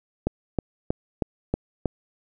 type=click train; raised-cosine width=2 ms; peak=-9 dBFS; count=6; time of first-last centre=0.27-1.857 s; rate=3.15 Hz; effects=none